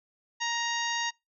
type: harmonic tone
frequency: 937 Hz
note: A#5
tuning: 9 cents sharp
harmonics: 1 / 2 / 3 / 4 / 5 / 6 / 7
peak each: -33 / -33 / -36 / -37 / -41 / -41 / -38 dBFS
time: 0.4-1.11 s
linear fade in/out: 20 ms
effects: noise-tail reverb RT60 0.2 s tail -25 dB re dry